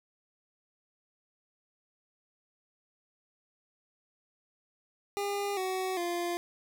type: tone with pitch steps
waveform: 25% pulse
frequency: 403.8 / 374.6 / 347.5 Hz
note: G#4 / F#4 / F4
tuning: -49 / +21 / -9 cents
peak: -27 dBFS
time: 5.17-6.37 s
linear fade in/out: 0 ms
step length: 400 ms
effects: none